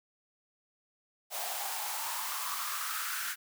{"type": "noise with high-pass filter sweep", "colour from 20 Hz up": "white", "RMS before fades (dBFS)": -36, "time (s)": [1.3, 3.36], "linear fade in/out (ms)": 50, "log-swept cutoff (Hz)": [690, 1500], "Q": 5.3, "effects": []}